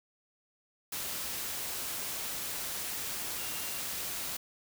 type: tone in noise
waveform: sine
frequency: 2775 Hz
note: F7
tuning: 12 cents flat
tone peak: -48 dBFS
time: 3.38-3.81 s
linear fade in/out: 5 ms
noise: white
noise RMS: -37 dBFS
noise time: 0.92-4.37 s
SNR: -14 dB
effects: none

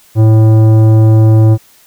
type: tone with tanh clipping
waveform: sine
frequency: 110 Hz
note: A2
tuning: in tune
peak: -5 dBFS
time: 0.15-1.58 s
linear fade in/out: 50 ms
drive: 13 dB
effects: white hiss -45 dBFS RMS until 1.86 s

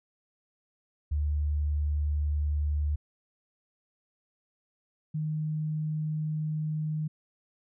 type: tone pair in turn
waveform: sine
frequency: 74.1 / 154.36 Hz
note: D2 / D#3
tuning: +16 / -13 cents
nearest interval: octave + minor second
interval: 1271 cents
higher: second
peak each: -25 / -28 dBFS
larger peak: first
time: 1.11-2.96 / 5.14-7.08 s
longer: second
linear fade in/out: 10 ms
effects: none

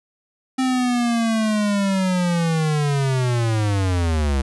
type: linear sweep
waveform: square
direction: down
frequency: 262.3 to 65.41 Hz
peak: -18 dBFS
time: 0.58-4.42 s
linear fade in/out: 10 ms
effects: resampled to 24000 Hz

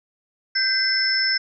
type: tone cluster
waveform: sine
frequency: 1562 / 2037 / 5270 Hz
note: G6 / C7 / E8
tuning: -7 / -47 / -1 cents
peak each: -23 / -27 / -20 dBFS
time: 0.55-1.38 s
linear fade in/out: 10 ms
effects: none

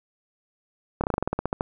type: slowing click train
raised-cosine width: 1 ms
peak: -10 dBFS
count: 13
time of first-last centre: 1.01-1.609 s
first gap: 28 ms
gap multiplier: 1.1
effects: none

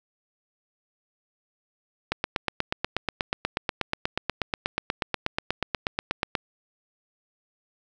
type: click train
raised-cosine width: 0.3 ms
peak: -8 dBFS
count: 36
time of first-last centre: 2.12-6.352 s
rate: 8.27 Hz
effects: none

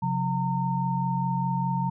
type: tone cluster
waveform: sine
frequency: 134.3 / 179.2 / 915 Hz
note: C3 / F3 / A#5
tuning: +46 / +45 / -32 cents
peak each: -28 dBFS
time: 0.02-1.9 s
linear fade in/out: 10 ms
effects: none

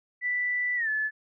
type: tone with pitch glide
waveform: sine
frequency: 1975.5 to 1729.7 Hz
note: B6 to A6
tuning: 0 to -30 cents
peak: -25 dBFS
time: 0.21-1.11 s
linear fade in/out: 50 ms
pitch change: -230 cents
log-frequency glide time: 0.76-0.89 s
effects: none

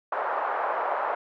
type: band-pass noise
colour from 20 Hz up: white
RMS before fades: -28 dBFS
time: 0.12-1.15 s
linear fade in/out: 5 ms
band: 540 to 1200 Hz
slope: 24 dB/octave
effects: none

